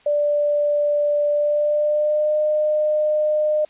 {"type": "tone with pitch glide", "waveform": "sine", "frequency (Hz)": [587.3, 607.7], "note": ["D5", "D#5"], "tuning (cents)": [0, -41], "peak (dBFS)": -16, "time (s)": [0.06, 3.65], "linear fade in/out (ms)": 5, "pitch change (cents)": 59, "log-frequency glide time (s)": [1.3, 2.38], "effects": ["white hiss -54 dBFS RMS until 3.69 s", "resampled to 8000 Hz"]}